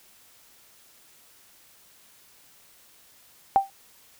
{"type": "tone with exponential decay", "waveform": "sine", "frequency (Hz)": 784, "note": "G5", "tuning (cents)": 0, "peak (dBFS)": -11, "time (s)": [3.56, 3.7], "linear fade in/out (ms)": 0, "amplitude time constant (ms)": 29, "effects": ["white hiss -56 dBFS RMS until 4.19 s"]}